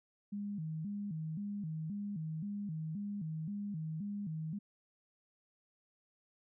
sine tone with vibrato, 179.4 Hz, F3, 47 cents sharp, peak -37 dBFS, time 0.32-4.59 s, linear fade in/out 10 ms, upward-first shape square, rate 1.9 Hz, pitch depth 220 cents each way, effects none

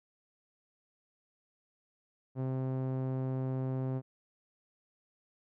sawtooth tone with low-pass filter, 130.81 Hz, C3, in tune, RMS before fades -34 dBFS, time 2.35-4.02 s, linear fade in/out 50 ms, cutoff 670 Hz, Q 0.65, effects none

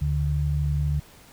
sine tone pair together, 73.42 / 145.74 Hz, D2 / D3, 0 / -13 cents, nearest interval octave, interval 1187 cents, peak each -24 dBFS, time 0.01-1 s, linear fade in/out 10 ms, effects pink hiss -51 dBFS RMS until 1.32 s

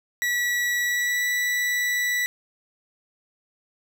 40% pulse tone with pitch glide, 1941 to 1961.3 Hz, B6 to B6, -31 to -13 cents, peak -21 dBFS, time 0.22-2.26 s, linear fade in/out 0 ms, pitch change +18 cents, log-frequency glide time 0.84-1.29 s, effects none

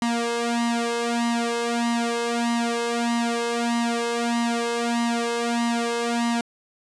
sawtooth tone with flanger, 235 Hz, A#3, 14 cents sharp, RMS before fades -24 dBFS, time 0.02-6.41 s, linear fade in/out 2 ms, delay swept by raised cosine 1 to 1.92 ms, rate 1.6 Hz, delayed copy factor +1, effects resampled to 22050 Hz

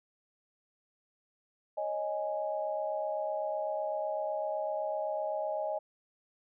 sine chord, C# suspended second, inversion none, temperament equal, 554.4 / 622.3 / 830.6 Hz, C#5 / D#5 / G#5, 0 / 0 / 0 cents, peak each -39 / -33 / -37 dBFS, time 1.77-5.79 s, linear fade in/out 10 ms, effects none

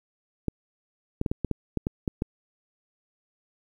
clicks, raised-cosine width 3 ms, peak -13 dBFS, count 10, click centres 0.483 / 1.214 / 1.262 / 1.315 / 1.447 / 1.513 / 1.773 / 1.869 / 2.078 / 2.221 s, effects 9-bit

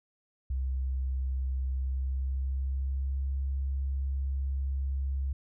sine tone with pitch glide, 65.41 to 67.72 Hz, C2 to C#2, 0 to -40 cents, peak -28 dBFS, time 0.5-5.33 s, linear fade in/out 5 ms, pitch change +60 cents, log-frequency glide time 1.72-3.31 s, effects none

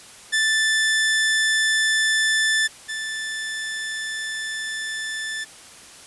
sawtooth tone pair in turn, 1760 / 1760 Hz, A6 / A6, 0 / 0 cents, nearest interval unison, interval 0 cents, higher neither, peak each -14 / -23 dBFS, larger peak first, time 0.32-2.68 / 2.88-5.45 s, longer second, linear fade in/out 20 ms, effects white hiss -44 dBFS RMS until 6.06 s + resampled to 24000 Hz

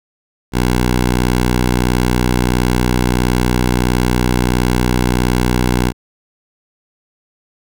10% pulse tone, 61.5 Hz, B1, 7 cents flat, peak -4 dBFS, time 0.52-5.93 s, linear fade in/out 50 ms, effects none

